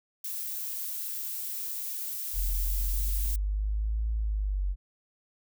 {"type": "noise", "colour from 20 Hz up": "violet", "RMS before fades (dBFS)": -35, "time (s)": [0.24, 3.36], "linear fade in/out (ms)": 5}
{"type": "exponential two-way sweep", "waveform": "sine", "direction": "up then down", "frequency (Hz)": [42.33, 55.3, 45.99], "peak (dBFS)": -26, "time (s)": [2.33, 4.76], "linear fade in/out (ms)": 50, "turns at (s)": 4.11}
{"effects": []}